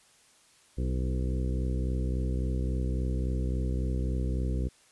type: harmonic tone with a mistuned harmonic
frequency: 63.6 Hz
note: C2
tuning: 48 cents flat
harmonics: 1 / 2 / 3 / 4 / 5 / 6 / 7 / 8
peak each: -28 / -34 / -38 / -40 / -42 / -44 / -45 / -46 dBFS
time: 0.77-4.69 s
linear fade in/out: 20 ms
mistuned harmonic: 6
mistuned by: -20 cents
effects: white hiss -61 dBFS RMS until 4.91 s + resampled to 24000 Hz